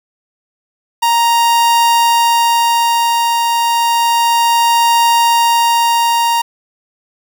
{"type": "tone with tremolo", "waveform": "45% pulse", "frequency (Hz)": 934, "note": "A#5", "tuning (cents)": 3, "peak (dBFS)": -8, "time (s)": [1.02, 6.42], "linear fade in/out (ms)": 10, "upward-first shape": "triangle", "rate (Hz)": 0.31, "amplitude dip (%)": 35, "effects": ["7-bit"]}